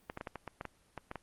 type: clicks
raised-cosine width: 0.5 ms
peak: -24 dBFS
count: 11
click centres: 0.099 / 0.174 / 0.211 / 0.272 / 0.357 / 0.477 / 0.611 / 0.653 / 0.977 / 1.114 / 1.157 s
effects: pink hiss -68 dBFS RMS until 1.22 s + Opus 24 kbps